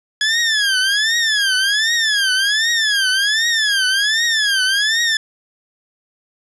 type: tone with vibrato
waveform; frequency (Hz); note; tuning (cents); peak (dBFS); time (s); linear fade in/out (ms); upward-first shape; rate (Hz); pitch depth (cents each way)
20% pulse; 1682; G#6; +22; -9; 0.21-5.17; 2; triangle; 1.3; 210
effects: resampled to 24000 Hz + 7-bit